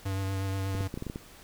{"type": "tone with vibrato", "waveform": "square", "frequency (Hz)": 96.6, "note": "G2", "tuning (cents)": -25, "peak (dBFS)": -30, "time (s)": [0.05, 0.88], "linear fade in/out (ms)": 10, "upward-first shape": "sine", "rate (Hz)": 8.3, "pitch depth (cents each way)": 19}
{"type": "clicks", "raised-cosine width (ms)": 3, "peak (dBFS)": -22, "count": 8, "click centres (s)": [0.75, 0.808, 0.941, 0.975, 1.024, 1.067, 1.099, 1.159]}
{"effects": ["pink hiss -52 dBFS RMS until 1.43 s"]}